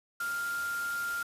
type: tone in noise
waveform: sine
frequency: 1396.9 Hz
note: F6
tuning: in tune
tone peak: -31 dBFS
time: 0.2-1.23 s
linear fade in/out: 5 ms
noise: white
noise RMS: -43 dBFS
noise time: 0.2-1.23 s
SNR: +9 dB
effects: resampled to 32000 Hz